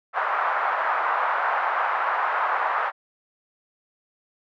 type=band-pass noise; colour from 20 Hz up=white; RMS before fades=-24 dBFS; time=0.13-2.92 s; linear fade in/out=50 ms; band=720 to 1400 Hz; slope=24 dB/octave; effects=none